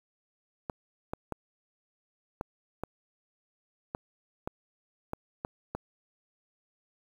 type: clicks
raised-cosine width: 1 ms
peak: -19 dBFS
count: 10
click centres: 0.698 / 1.135 / 1.323 / 2.411 / 2.836 / 3.949 / 4.475 / 5.134 / 5.449 / 5.75 s
effects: 8-bit